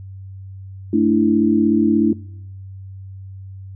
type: chord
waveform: sine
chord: A suspended fourth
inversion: none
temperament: just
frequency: 220 / 293.3 / 330 Hz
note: A3 / D4 / E4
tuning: 0 / -2 / +2 cents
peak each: -17 dBFS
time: 0.93-2.13 s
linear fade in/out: 5 ms
effects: noise-tail reverb RT60 0.9 s tail -25 dB re dry + added 96 Hz sine -32 dBFS peak until 3.75 s